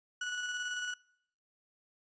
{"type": "tone with tremolo", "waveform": "35% pulse", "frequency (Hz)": 1471, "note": "F#6", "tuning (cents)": -11, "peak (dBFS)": -32, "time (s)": [0.21, 0.94], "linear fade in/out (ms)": 5, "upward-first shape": "square", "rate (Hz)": 18, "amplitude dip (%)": 30, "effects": ["noise-tail reverb RT60 0.7 s tail -24 dB re dry", "resampled to 16000 Hz"]}